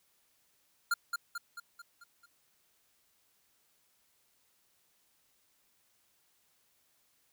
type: tone with echo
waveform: square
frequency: 1400 Hz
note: F6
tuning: 4 cents sharp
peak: -27 dBFS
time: 0.91-0.94 s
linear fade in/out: 5 ms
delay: 220 ms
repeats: 6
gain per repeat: -5 dB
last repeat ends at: 2.26 s
effects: white hiss -72 dBFS RMS until 7.32 s